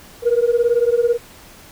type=beating tone pair; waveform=sine; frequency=466.2 / 484.2 Hz; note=A#4 / B4; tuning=0 / -34 cents; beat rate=18 Hz; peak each=-15 dBFS; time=0.22-1.18 s; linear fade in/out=50 ms; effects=tanh soft clip ceiling -8 dBFS + pink hiss -43 dBFS RMS until 1.71 s